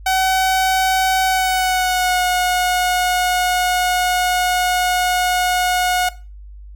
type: tone with pitch glide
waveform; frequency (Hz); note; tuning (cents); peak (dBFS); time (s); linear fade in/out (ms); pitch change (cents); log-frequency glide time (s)
sawtooth; 756 to 726; F#5 to F#5; +37 to -33; -11; 0.06-6.09; 5; -70; 1.24-2.23
effects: noise-tail reverb RT60 0.3 s tail -17 dB re dry + added 50 Hz sine -34 dBFS peak until 6.75 s